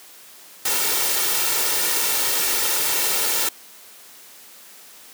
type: noise with comb filter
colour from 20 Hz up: white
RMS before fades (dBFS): -21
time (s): 0.65-3.49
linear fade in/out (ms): 5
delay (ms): 2.2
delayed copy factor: +0.55
effects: white hiss -45 dBFS RMS until 5.13 s + high-pass 200 Hz 12 dB/octave